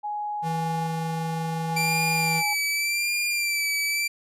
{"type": "tone with tremolo", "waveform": "sine", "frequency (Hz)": 835, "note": "G#5", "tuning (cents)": 9, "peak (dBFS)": -27, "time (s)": [0.03, 2.55], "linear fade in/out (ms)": 20, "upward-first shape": "square", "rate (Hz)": 0.6, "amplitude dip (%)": 40}
{"type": "tone", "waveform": "square", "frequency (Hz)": 161.9, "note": "E3", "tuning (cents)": -31, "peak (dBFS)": -28, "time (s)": [0.42, 2.43], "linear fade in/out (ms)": 50}
{"type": "tone with vibrato", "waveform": "sawtooth", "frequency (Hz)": 2349, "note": "D7", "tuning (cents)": 0, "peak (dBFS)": -20, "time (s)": [1.76, 4.08], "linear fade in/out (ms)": 10, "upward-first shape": "sine", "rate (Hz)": 0.87, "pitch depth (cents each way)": 42}
{"effects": ["resampled to 32000 Hz"]}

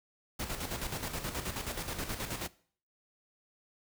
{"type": "noise with tremolo", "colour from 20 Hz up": "pink", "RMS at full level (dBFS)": -36, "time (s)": [0.39, 2.48], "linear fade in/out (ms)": 10, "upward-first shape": "square", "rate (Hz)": 9.4, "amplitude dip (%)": 55, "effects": ["noise-tail reverb RT60 0.5 s tail -20 dB re dry"]}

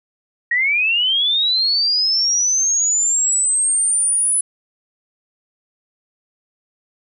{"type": "linear sweep", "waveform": "sine", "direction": "up", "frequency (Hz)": [1868, 10070], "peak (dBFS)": -14, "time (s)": [0.51, 4.41], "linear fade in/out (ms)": 5, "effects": []}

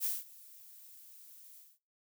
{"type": "noise with ADSR envelope", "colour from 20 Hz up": "violet", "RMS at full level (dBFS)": -32, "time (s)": [0, 1.79], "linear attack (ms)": 46, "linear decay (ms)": 190, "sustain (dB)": -23, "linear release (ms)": 220, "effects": ["noise-tail reverb RT60 0.4 s tail -25 dB re dry"]}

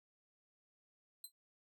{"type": "tone with exponential decay", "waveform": "10% pulse", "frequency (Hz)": 4073, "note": "C8", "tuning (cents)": -47, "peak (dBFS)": -36, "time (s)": [1.24, 1.32], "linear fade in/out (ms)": 2, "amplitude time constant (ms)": 16, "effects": []}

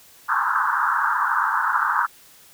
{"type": "band-pass noise", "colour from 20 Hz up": "white", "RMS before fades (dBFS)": -21, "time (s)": [0.28, 2.07], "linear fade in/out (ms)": 20, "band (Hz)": [870, 1600], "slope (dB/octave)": 96, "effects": ["white hiss -50 dBFS RMS until 2.53 s"]}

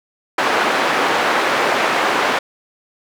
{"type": "band-pass noise", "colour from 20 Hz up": "white", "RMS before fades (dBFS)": -17, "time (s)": [0.38, 2.39], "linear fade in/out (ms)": 5, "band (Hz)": [330, 1600], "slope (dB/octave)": 12, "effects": []}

